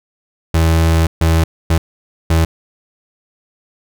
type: tone bursts at uneven times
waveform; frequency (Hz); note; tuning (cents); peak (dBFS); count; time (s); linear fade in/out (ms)
35% pulse; 81.6; E2; -17; -8; 4; 0.54-1.07 / 1.21-1.44 / 1.7-1.78 / 2.3-2.45; 5
effects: none